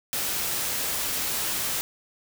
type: noise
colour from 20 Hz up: white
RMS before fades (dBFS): -28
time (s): 0.13-1.81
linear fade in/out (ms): 0
effects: none